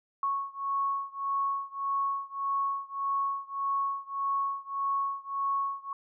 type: beating tone pair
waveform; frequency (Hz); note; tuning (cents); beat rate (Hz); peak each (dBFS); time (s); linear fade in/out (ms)
sine; 1104 / 1105.7; C#6 / C#6; -7 / -5; 1.7; -31 / -32; 0.23-5.93; 2
effects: none